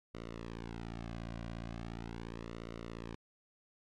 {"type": "tone with flanger", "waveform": "sawtooth", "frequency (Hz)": 57.1, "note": "A#1", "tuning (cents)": -35, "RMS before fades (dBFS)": -44, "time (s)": [0.14, 3.15], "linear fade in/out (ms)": 5, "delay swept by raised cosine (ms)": [1.2, 2.3], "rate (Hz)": 0.39, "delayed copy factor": -1, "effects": ["low-pass 5000 Hz 12 dB/octave", "MP3 64 kbps"]}